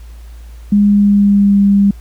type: tone with pitch glide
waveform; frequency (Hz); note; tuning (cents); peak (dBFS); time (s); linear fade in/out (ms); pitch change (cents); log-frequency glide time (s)
sine; 204.6 to 200; G#3 to G3; -26 to +35; -6; 0.72-1.91; 5; -39; 0.83-1.61
effects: added 57 Hz sine -30 dBFS peak until 2 s + pink hiss -48 dBFS RMS until 2 s